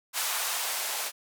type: noise with band-pass filter sweep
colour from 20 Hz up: violet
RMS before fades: -31 dBFS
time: 0.13-1.12 s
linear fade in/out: 50 ms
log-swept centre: 930 to 620 Hz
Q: 1.4
effects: none

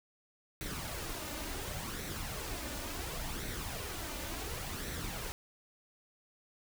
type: noise with flanger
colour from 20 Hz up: pink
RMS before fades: -40 dBFS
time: 0.61-5.32 s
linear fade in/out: 0 ms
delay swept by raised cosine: 0.5 to 3.4 ms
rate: 0.7 Hz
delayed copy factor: +0.5
effects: none

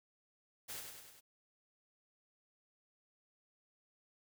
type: noise with echo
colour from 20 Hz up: white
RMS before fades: -45 dBFS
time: 0.68-0.81 s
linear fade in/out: 20 ms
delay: 100 ms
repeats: 4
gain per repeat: -4 dB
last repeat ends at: 1.21 s
effects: none

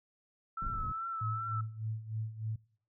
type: tone with vibrato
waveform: sine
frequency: 1322 Hz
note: E6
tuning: 5 cents sharp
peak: -35 dBFS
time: 0.57-1.61 s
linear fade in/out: 5 ms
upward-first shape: triangle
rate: 2.5 Hz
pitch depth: 51 cents each way
type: low-pass noise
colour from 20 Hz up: pink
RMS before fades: -39 dBFS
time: 0.62-0.92 s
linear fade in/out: 2 ms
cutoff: 130 Hz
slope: 12 dB/octave
type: tone with tremolo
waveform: sine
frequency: 110 Hz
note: A2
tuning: in tune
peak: -32 dBFS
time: 1.21-2.56 s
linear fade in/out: 5 ms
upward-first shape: sine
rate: 3.3 Hz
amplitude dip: 75%
effects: noise-tail reverb RT60 0.6 s tail -25 dB re dry

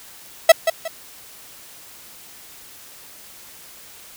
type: tone with echo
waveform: 45% pulse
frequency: 654 Hz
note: E5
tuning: 14 cents flat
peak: -4 dBFS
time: 0.49-0.52 s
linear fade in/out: 5 ms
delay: 180 ms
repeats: 2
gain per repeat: -10 dB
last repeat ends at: 0.88 s
effects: white hiss -43 dBFS RMS until 4.16 s

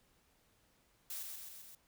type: noise with echo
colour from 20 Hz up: blue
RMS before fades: -43 dBFS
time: 1.1-1.23 s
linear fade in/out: 2 ms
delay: 130 ms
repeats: 4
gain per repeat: -3 dB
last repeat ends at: 1.75 s
effects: pink hiss -72 dBFS RMS until 1.87 s

